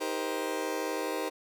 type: chord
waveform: 30% pulse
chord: C minor seventh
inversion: first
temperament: just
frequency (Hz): 314 / 392.4 / 470.9 / 523.3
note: Eb4 / G4 / Bb4 / C5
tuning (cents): +16 / +2 / +18 / 0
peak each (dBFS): -34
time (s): 0-1.3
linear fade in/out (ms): 20
effects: none